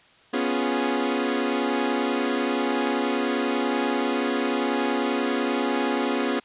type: chord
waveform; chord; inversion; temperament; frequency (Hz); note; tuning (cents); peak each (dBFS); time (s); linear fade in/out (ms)
sawtooth; C# dominant seventh; third; equal; 246.9 / 277.2 / 349.2 / 415.3; B3 / C#4 / E#4 / G#4; 0 / 0 / 0 / 0; -23 / -23 / -26 / -25; 0.33-6.4; 10
effects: white hiss -55 dBFS RMS until 6.44 s + resampled to 8000 Hz